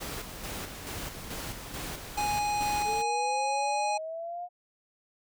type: noise with tremolo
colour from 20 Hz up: pink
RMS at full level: -37 dBFS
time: 0-3.03 s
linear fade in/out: 20 ms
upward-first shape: square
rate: 2.3 Hz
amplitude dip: 45%
type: harmonic tone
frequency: 830.6 Hz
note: G#5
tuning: in tune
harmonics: 1 / 3 / 5 / 7 / 9 / 10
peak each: -27 / -37 / -41 / -44 / -46 / -47 dBFS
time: 2.17-3.98 s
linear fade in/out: 10 ms
type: linear sweep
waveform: sine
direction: up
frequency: 426.7 to 717 Hz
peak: -34 dBFS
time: 2.84-4.49 s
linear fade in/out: 50 ms
effects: none